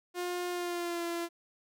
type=tone with pitch glide; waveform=sawtooth; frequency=355.5 to 340.8 Hz; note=F4 to F4; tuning=+31 to -42 cents; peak=-29 dBFS; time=0.14-1.29 s; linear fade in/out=50 ms; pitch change=-73 cents; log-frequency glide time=0.5-1.04 s; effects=none